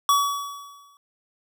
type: tone with exponential decay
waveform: square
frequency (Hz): 1135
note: C#6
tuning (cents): +41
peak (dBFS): -15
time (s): 0.09-0.97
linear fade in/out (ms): 1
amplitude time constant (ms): 190
effects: none